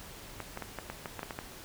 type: clicks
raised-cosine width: 0.5 ms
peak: -22 dBFS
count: 10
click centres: 0.403 / 0.574 / 0.623 / 0.787 / 0.9 / 1.058 / 1.193 / 1.231 / 1.308 / 1.389 s
effects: pink hiss -48 dBFS RMS until 1.64 s